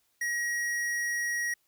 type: tone with hard clipping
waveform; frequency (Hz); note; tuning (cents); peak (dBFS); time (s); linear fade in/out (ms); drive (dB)
sine; 1900; A#6; +33; -30; 0.21-1.54; 5; 13
effects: white hiss -72 dBFS RMS until 1.67 s